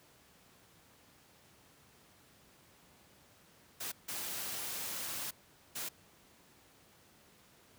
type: noise bursts at uneven times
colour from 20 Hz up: white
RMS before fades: -40 dBFS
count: 3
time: 3.8-3.92 / 4.08-5.31 / 5.75-5.89 s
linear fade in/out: 10 ms
effects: pink hiss -63 dBFS RMS until 7.78 s + high-pass 80 Hz 12 dB/octave